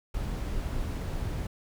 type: noise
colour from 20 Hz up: brown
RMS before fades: -32 dBFS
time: 0.14-1.47 s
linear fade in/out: 5 ms
effects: none